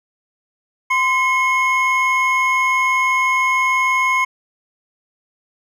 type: tone pair together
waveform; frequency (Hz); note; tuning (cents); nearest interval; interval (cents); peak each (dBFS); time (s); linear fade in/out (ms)
triangle; 1033.5 / 2173; C6 / C#7; -22 / -35; octave + minor second; 1287; -15; 0.9-4.25; 10
effects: none